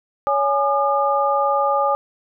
sine tone cluster, 561 / 833 / 1210 Hz, C#5 / G#5 / D#6, +21 / +5 / -49 cents, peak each -20 dBFS, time 0.27-1.95 s, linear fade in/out 0 ms, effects none

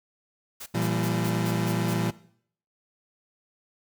white noise bursts, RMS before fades -39 dBFS, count 7, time 0.6-1.941 s, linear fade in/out 10 ms, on 63 ms, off 150 ms
30% pulse chord, E diminished, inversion second, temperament equal with one note detuned, 116.54 / 169.06 / 196 Hz, Bb2 / E3 / G3, 0 / +44 / 0 cents, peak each -26 / -25 / -29 dBFS, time 0.74-2.11 s, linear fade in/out 10 ms
effects noise-tail reverb RT60 0.6 s tail -18 dB re dry

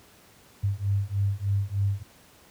sine beating tone pair, 98 / 101.3 Hz, G2 / G#2, 0 / -43 cents, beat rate 3.3 Hz, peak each -26 dBFS, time 0.63-2.03 s, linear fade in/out 10 ms, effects pink hiss -55 dBFS RMS until 2.5 s + high-pass 60 Hz 12 dB/octave

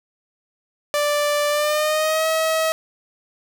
sawtooth tone with pitch glide, 587.3 to 640.5 Hz, D5 to E5, 0 to -50 cents, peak -14 dBFS, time 0.94-2.72 s, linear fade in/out 0 ms, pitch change +150 cents, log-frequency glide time 1.49-2.27 s, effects none

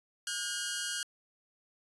10% pulse tone pair together, 1441.9 / 1608 Hz, F#6 / G6, -45 / +44 cents, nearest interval major second, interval 189 cents, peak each -28 dBFS, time 0.27-1.03 s, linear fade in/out 2 ms, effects resampled to 24000 Hz

